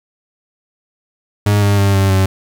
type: tone with pitch steps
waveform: 40% pulse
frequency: 103.1 / 101.15 / 99.24 / 97.37 / 95.53 Hz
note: G#2 / G#2 / G2 / G2 / G2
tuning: -12 / -45 / +22 / -11 / -44 cents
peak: -9 dBFS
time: 1.46-2.26 s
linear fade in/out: 5 ms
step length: 160 ms
effects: 8-bit